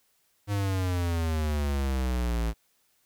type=exponential sweep; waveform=square; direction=down; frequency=103.3 to 55 Hz; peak=-26 dBFS; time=0.47-2.54 s; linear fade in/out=50 ms; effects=white hiss -69 dBFS RMS until 3.05 s